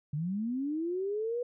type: linear sweep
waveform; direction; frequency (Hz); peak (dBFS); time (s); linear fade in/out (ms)
sine; up; 140 to 493.9; -30; 0.13-1.43; 5
effects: none